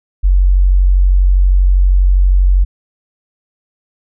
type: tone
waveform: sine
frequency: 46.25 Hz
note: F#1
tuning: in tune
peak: -6 dBFS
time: 0.23-2.65 s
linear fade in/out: 20 ms
effects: none